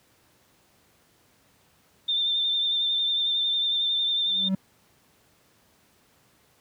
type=tone with vibrato; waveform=sine; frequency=3585 Hz; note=A7; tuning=32 cents sharp; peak=-22 dBFS; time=2.08-4.49 s; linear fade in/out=10 ms; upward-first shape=sine; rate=11 Hz; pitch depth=27 cents each way
type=tone with exponential growth; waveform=triangle; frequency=190.9 Hz; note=G3; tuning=46 cents flat; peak=-17 dBFS; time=4.26-4.55 s; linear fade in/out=5 ms; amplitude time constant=62 ms
effects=pink hiss -62 dBFS RMS until 6.6 s + high-pass 80 Hz 12 dB/octave